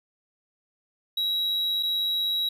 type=tone with dropouts; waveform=triangle; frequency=3868 Hz; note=B7; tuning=37 cents flat; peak=-22 dBFS; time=1.17-2.49 s; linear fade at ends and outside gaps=5 ms; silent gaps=1.828-1.831 s; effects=none